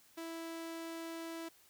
sawtooth tone, 329.6 Hz, E4, in tune, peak -38 dBFS, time 0.17-1.49 s, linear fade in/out 10 ms, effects white hiss -65 dBFS RMS until 1.69 s

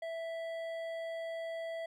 triangle tone with hard clipping, 659.3 Hz, E5, in tune, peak -39 dBFS, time 0.02-1.86 s, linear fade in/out 5 ms, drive 13 dB, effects none

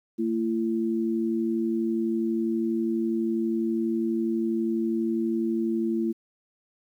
sine tone pair together, 225.2 / 337.4 Hz, A3 / E4, +40 / +40 cents, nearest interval perfect fifth, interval 700 cents, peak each -26 dBFS, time 0.18-6.13 s, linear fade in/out 20 ms, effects 10-bit

